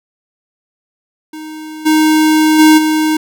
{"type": "tone with level steps", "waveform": "square", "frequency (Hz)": 311.1, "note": "D#4", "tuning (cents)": 0, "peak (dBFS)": [-26, -8, -4, -11], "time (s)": [1.33, 3.17], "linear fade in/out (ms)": 5, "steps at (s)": [1.85, 2.58, 2.77], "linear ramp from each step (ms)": 20, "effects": []}